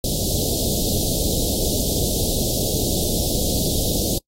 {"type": "band-stop noise", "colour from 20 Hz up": "pink", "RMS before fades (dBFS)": -22, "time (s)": [0.04, 4.18], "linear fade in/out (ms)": 2, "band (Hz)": [660, 3500], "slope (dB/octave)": 48, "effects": ["noise-tail reverb RT60 0.1 s tail -26 dB re dry", "AAC 48 kbps"]}